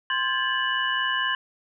sine tone cluster, 1043 / 1605 / 1729 / 2954 Hz, C6 / G6 / A6 / F#7, -6 / +40 / -31 / -3 cents, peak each -28 dBFS, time 0.1-1.35 s, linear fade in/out 2 ms, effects none

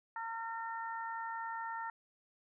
harmonic tone, 455.8 Hz, A#4, 39 cents flat, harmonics 2 / 3 / 4, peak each -40 / -44 / -46 dBFS, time 0.16-1.9 s, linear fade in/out 2 ms, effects none

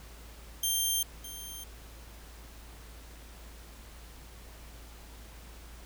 10% pulse tone with echo, 3170 Hz, G7, 19 cents sharp, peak -19 dBFS, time 0.63-1.03 s, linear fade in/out 5 ms, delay 610 ms, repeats 1, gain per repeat -14 dB, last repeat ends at 1.64 s, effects added 56 Hz sine -48 dBFS peak until 5.85 s + pink hiss -53 dBFS RMS until 5.85 s

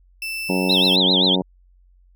35% pulse tone, 2652 Hz, E7, 10 cents sharp, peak -24 dBFS, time 0.22-0.96 s, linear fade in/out 2 ms
harmonic tone, 92.6 Hz, F#2, 2 cents sharp, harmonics 2 / 3 / 4 / 5 / 6 / 7 / 8 / 9 / 10, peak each -22 / -24 / -26 / -29 / -29 / -35 / -36 / -34 / -35 dBFS, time 0.49-1.42 s, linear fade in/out 5 ms
sine tone with vibrato, 3583 Hz, A7, 31 cents sharp, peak -15 dBFS, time 0.69-1.36 s, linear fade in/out 10 ms, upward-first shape triangle, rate 7.6 Hz, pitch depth 260 cents each way
effects added 45 Hz sine -51 dBFS peak until 2.15 s

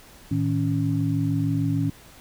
sine tone cluster, 110.7 / 157.3 / 278 Hz, A2 / D#3 / C#4, +11 / +19 / +5 cents, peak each -25 dBFS, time 0.31-1.9 s, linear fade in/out 5 ms, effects pink hiss -49 dBFS RMS until 2.2 s

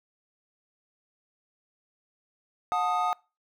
triangle chord, D# diminished, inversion first, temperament equal with one note detuned, 725.2 / 880 / 1244.5 Hz, F#5 / A5 / D#6, -35 / 0 / 0 cents, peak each -26 / -29 / -26 dBFS, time 2.72-3.13 s, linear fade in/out 0 ms, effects noise-tail reverb RT60 0.3 s tail -25 dB re dry

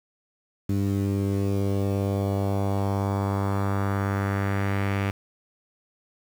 sawtooth tone with low-pass filter sweep, 99 Hz, G2, 18 cents sharp, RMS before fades -25 dBFS, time 0.69-5.11 s, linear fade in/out 5 ms, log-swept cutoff 290 to 2500 Hz, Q 1.9, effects 7-bit

